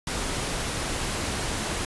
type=noise; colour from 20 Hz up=pink; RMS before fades=-29 dBFS; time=0.07-1.85 s; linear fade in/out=2 ms; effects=resampled to 24000 Hz